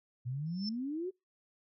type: exponential sweep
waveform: sine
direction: up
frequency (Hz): 118.1 to 386.4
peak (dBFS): -34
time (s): 0.25-1.11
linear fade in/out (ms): 20
type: tone with exponential growth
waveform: sine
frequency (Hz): 5310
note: E8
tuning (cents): +12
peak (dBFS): -34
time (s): 0.46-0.69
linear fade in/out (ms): 2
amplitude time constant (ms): 49
effects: noise-tail reverb RT60 0.2 s tail -26 dB re dry